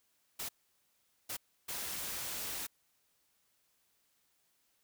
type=noise bursts at uneven times; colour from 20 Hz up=white; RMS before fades=-40 dBFS; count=3; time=0.39-0.49 / 1.29-1.37 / 1.68-2.67 s; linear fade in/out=10 ms; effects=white hiss -75 dBFS RMS until 4.83 s